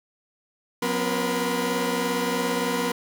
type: tone cluster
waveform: sawtooth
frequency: 180.3 / 246.4 / 269.7 / 475.4 / 1015 Hz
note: F#3 / B3 / C#4 / A#4 / B5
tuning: -45 / -4 / -47 / +34 / +47 cents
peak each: -28 / -25 / -29 / -23 / -28 dBFS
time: 0.82-2.92 s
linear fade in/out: 5 ms
effects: none